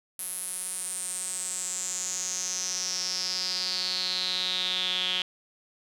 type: tone with band-pass filter sweep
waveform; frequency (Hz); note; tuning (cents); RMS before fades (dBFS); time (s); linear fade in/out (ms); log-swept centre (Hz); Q
sawtooth; 183.7; F#3; -12; -31; 0.19-5.22; 2; 11000 to 3200; 7.7
effects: none